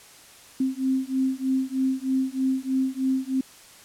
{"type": "beating tone pair", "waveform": "sine", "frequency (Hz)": [261.6, 264.8], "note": ["C4", "C4"], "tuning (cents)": [0, 21], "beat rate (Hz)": 3.2, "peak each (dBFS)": -25, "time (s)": [0.6, 3.41], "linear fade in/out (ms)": 5, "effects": ["white hiss -49 dBFS RMS until 3.84 s", "low-pass 11000 Hz 12 dB/octave"]}